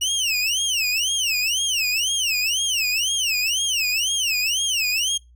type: tone with vibrato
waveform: 25% pulse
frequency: 2824 Hz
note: F7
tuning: 19 cents sharp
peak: -16 dBFS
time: 0.01-5.18 s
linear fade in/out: 10 ms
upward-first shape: sine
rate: 2 Hz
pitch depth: 250 cents each way
effects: noise-tail reverb RT60 0.2 s tail -23 dB re dry + added 60 Hz sine -48 dBFS peak until 5.35 s